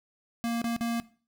square tone with dropouts, 233.1 Hz, A#3, in tune, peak -28 dBFS, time 0.44-1 s, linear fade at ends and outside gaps 0 ms, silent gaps 0.617-0.642 / 0.764-0.809 s, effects noise-tail reverb RT60 0.4 s tail -18 dB re dry

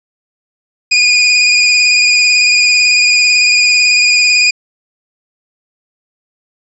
25% pulse tone with vibrato, 2452 Hz, D#7, 26 cents flat, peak -3 dBFS, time 0.91-4.51 s, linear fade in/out 10 ms, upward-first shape square, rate 18 Hz, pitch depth 23 cents each way, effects resampled to 22050 Hz

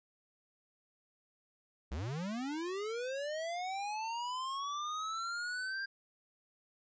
square linear sweep, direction up, 56.9 to 1602 Hz, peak -37 dBFS, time 1.91-5.86 s, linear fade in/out 10 ms, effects resampled to 16000 Hz

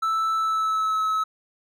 triangle tone with pitch glide, 1318.5 to 1291.4 Hz, E6 to E6, 0 to -36 cents, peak -19 dBFS, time 0.02-1.24 s, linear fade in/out 10 ms, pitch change -36 cents, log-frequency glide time 0.35-1.02 s, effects none

